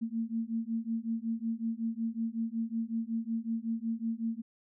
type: beating tone pair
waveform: sine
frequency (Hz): 224.7 / 230.1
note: A3 / A#3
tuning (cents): +37 / -22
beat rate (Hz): 5.4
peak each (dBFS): -34 / -34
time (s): 0.01-4.42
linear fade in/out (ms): 20
effects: none